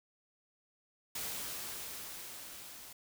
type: noise with level ramp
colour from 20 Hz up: white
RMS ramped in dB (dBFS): -39 to -51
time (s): 1.15-2.93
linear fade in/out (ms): 5
effects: none